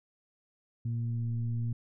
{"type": "tone with frequency modulation", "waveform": "sine", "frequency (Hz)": 116.8, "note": "A#2", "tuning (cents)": 4, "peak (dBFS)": -29, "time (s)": [0.85, 1.73], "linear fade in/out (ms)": 5, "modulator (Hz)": 117, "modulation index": 0.48, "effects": []}